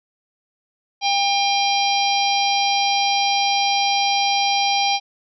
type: harmonic tone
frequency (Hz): 800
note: G5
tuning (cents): +35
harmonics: 1 / 3 / 4 / 5 / 6 / 7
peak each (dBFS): -19 / -24 / -25 / -26 / -27 / -27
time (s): 1.01-5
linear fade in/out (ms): 50
effects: none